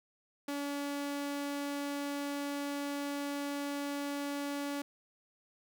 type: tone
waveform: sawtooth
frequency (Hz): 284.9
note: C#4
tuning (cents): +48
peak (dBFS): -31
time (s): 0.48-4.82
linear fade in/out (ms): 5
effects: 12-bit

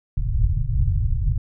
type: low-pass noise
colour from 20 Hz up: pink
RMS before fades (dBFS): -20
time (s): 0.17-1.38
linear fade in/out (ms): 5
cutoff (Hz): 140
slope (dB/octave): 96
effects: none

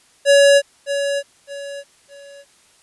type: tone with echo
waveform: square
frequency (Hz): 563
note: C#5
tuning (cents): +27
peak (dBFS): -9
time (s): 0.25-0.62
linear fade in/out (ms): 50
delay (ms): 610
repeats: 3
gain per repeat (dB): -10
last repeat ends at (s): 2.45
effects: white hiss -54 dBFS RMS until 2.82 s + resampled to 24000 Hz

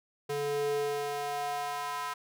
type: tone with high-pass filter sweep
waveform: square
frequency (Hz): 144.2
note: D3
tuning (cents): -31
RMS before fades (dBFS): -33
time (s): 0.29-2.14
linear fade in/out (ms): 10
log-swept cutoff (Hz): 320 to 1100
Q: 3.2
effects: none

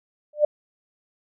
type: tone with exponential growth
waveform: sine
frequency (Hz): 597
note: D5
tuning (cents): +28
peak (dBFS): -10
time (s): 0.33-0.45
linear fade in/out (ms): 5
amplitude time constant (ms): 24
effects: none

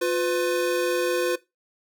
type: tone pair together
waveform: square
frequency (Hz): 354.8 / 501.8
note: F4 / B4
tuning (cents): +27 / +28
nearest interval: tritone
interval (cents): 601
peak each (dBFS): -25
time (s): 0.01-1.36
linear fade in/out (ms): 10
effects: noise-tail reverb RT60 0.2 s tail -18 dB re dry

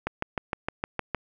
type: click train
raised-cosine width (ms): 0.5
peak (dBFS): -12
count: 8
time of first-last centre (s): 0.07-1.147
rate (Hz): 6.5
effects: none

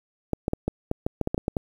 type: clicks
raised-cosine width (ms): 2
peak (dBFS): -11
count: 12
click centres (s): 0.333 / 0.481 / 0.534 / 0.68 / 0.914 / 1.065 / 1.213 / 1.274 / 1.345 / 1.379 / 1.481 / 1.568
effects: 8-bit

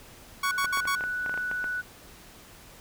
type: tone bursts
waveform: sawtooth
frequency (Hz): 1117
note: C#6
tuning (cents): +13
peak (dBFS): -22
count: 4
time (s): 0.43-0.954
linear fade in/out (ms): 5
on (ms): 83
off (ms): 64
type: tone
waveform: sine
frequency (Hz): 1480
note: F#6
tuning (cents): 0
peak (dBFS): -28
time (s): 0.43-1.82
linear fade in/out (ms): 20
type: clicks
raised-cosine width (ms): 0.5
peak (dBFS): -21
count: 11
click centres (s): 0.645 / 0.773 / 0.854 / 1.009 / 1.039 / 1.262 / 1.295 / 1.341 / 1.376 / 1.514 / 1.642
effects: pink hiss -50 dBFS RMS until 2.8 s

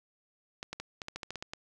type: clicks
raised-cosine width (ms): 0.2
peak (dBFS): -21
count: 11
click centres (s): 0.629 / 0.73 / 0.8 / 1.018 / 1.084 / 1.16 / 1.232 / 1.306 / 1.357 / 1.425 / 1.535
effects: none

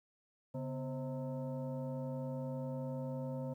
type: tone with frequency modulation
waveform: sine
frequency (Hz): 138.59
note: C#3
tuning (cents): 0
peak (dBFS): -37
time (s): 0.54-3.54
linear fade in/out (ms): 10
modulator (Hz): 389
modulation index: 1.2
effects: 12-bit

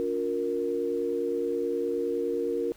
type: tone cluster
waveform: sine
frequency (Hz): 286.5 / 356.2 / 465.8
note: D4 / F4 / A#4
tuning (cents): -43 / +34 / -1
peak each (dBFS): -34 / -31 / -28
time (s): 0-2.72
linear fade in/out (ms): 0
effects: pink hiss -56 dBFS RMS until 2.76 s

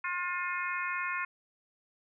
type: harmonic tone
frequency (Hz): 356.3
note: F4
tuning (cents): +35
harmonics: 3 / 4 / 5 / 6 / 7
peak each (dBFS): -36 / -37 / -38 / -39 / -39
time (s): 0.04-1.25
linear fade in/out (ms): 5
effects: none

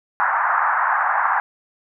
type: band-pass noise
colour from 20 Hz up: pink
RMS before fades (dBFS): -19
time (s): 0.2-1.4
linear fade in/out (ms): 0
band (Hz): 790 to 1700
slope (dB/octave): 48
effects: none

